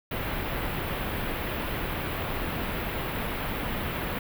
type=band-stop noise; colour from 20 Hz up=pink; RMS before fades=-31 dBFS; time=0.11-4.19 s; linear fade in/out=5 ms; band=3200 to 14000 Hz; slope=24 dB/octave; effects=none